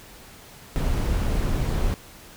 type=noise; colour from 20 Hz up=brown; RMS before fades=-23 dBFS; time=0.76-1.94 s; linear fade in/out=0 ms; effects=pink hiss -46 dBFS RMS until 2.36 s